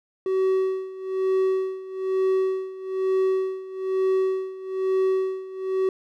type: tone with tremolo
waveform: triangle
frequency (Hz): 378.9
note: F#4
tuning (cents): +41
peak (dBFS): -16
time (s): 0.26-5.89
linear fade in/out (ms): 2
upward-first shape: sine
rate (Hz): 1.1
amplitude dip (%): 85
effects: none